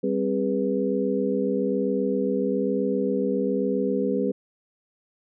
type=tone cluster; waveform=sine; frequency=197.9 / 265.3 / 409.1 / 490.2 Hz; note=G3 / C4 / G#4 / B4; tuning=+17 / +24 / -26 / -13 cents; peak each=-27 dBFS; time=0.03-4.32 s; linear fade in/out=10 ms; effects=none

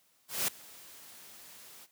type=noise with ADSR envelope; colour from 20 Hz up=white; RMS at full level=-29 dBFS; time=0.28-1.87 s; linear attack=200 ms; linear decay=5 ms; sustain=-23 dB; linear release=33 ms; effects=white hiss -69 dBFS RMS until 1.91 s + high-pass 100 Hz 12 dB/octave

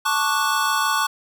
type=chord; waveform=square; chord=D major seventh; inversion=second; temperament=equal with one note detuned; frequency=880 / 1108.7 / 1174.7 / 1474.9 Hz; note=A5 / C#6 / D6 / F#6; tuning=0 / 0 / 0 / -6 cents; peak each=-26 / -23 / -27 / -25 dBFS; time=0.05-1.07 s; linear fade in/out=10 ms; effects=none

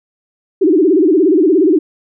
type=tone with vibrato; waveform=sine; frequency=343.2 Hz; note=F4; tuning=30 cents flat; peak=-7 dBFS; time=0.61-1.79 s; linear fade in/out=10 ms; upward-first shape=sine; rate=17 Hz; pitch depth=250 cents each way; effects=none

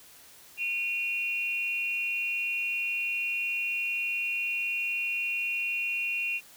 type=tone pair together; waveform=sine; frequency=2452 / 2752 Hz; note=D#7 / F7; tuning=-26 / -26 cents; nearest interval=major second; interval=200 cents; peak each=-31 / -30 dBFS; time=0.57-6.41 s; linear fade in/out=50 ms; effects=white hiss -53 dBFS RMS until 6.56 s

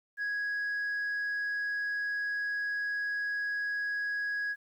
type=tone; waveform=sine; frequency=1661.2 Hz; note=G#6; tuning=in tune; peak=-28 dBFS; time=0.17-4.56 s; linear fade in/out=50 ms; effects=tanh soft clip ceiling -29 dBFS + 11-bit

